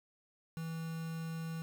triangle tone with quantisation, 163 Hz, E3, 19 cents flat, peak -36 dBFS, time 0.57-1.62 s, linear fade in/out 0 ms, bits 8, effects none

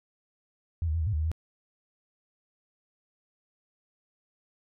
sine tone with pitch steps, 83.9 / 77.2 / 83.2 / 78.1 / 105.7 / 76.4 / 78.3 / 80.8 Hz, E2 / D#2 / E2 / D#2 / G#2 / D#2 / D#2 / E2, +31 / -13 / +17 / +7 / +31 / -31 / +11 / -34 cents, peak -25 dBFS, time 0.82-1.316 s, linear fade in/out 0 ms, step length 62 ms, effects none

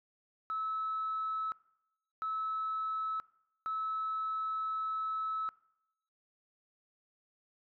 sine tone bursts at uneven times, 1300 Hz, E6, 24 cents flat, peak -32 dBFS, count 3, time 0.5-1.52 / 2.22-3.2 / 3.66-5.49 s, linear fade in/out 0 ms, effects noise-tail reverb RT60 0.8 s tail -22 dB re dry + tanh soft clip ceiling -28 dBFS

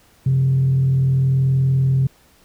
sine tone with frequency modulation, 133.1 Hz, C3, 30 cents sharp, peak -12 dBFS, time 0.26-2.07 s, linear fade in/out 5 ms, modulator 40.6 Hz, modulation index 0.25, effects tanh soft clip ceiling -10 dBFS + pink hiss -54 dBFS RMS until 2.44 s

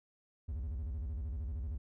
triangle tone with vibrato, 68.4 Hz, C#2, 23 cents flat, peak -34 dBFS, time 0.48-1.78 s, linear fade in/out 10 ms, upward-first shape square, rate 13 Hz, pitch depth 280 cents each way, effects none

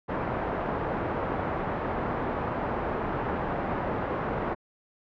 white low-pass noise, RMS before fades -30 dBFS, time 0.08-4.55 s, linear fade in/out 20 ms, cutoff 950 Hz, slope 12 dB/octave, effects low-pass 2000 Hz 12 dB/octave

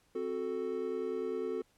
triangle chord, F# diminished, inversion second, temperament equal, 261.6 / 370 / 440 Hz, C4 / F#4 / A4, 0 / 0 / 0 cents, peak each -40 / -35 / -34 dBFS, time 0.15-1.62 s, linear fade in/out 5 ms, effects pink hiss -70 dBFS RMS until 1.77 s + low-pass 12000 Hz 12 dB/octave

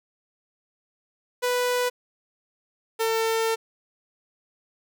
sawtooth tone pair in turn, 493.9 / 450.1 Hz, B4 / A4, 0 / +39 cents, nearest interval major second, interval 161 cents, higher first, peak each -18 dBFS, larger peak neither, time 1.42-1.9 / 2.99-3.56 s, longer second, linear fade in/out 20 ms, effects none

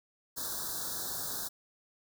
white band-stop noise, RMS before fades -37 dBFS, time 0.36-1.49 s, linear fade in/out 20 ms, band 1700 to 3600 Hz, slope 96 dB/octave, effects none

